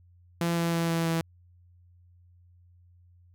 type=tone with pitch steps; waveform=sawtooth; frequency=169.7 / 168.43 / 167.17 / 165.92 / 164.68 Hz; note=F3 / E3 / E3 / E3 / E3; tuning=-49 / +38 / +25 / +12 / -1 cents; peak=-21 dBFS; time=0.41-1.21 s; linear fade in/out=2 ms; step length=160 ms; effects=added 88 Hz sine -55 dBFS peak until 3.34 s